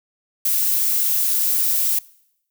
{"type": "noise", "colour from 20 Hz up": "violet", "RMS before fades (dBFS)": -19, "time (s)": [0.45, 1.99], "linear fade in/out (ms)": 5, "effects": ["noise-tail reverb RT60 0.8 s tail -23 dB re dry"]}